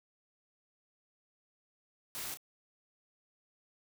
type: noise with echo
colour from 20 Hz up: white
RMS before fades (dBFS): -41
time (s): 2.15-2.34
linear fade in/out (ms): 0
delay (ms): 32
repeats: 1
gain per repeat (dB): -8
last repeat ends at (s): 2.372
effects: none